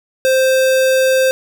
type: tone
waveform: square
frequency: 523.3 Hz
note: C5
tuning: in tune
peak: -11 dBFS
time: 0.25-1.31 s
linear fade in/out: 0 ms
effects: none